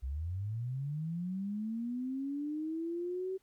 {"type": "linear sweep", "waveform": "sine", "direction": "up", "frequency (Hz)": [61.1, 383.3], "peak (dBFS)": -34, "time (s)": [0.02, 3.38], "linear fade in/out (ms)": 20, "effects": ["pink hiss -74 dBFS RMS until 3.42 s"]}